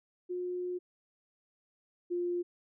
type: tone pair in turn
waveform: sine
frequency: 359.3 / 351.5 Hz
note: F4 / F4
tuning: +49 / +11 cents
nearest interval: unison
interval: 38 cents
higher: first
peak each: -33 / -30 dBFS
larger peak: second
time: 0.29-0.79 / 2.1-2.43 s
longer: first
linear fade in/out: 20 ms
effects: none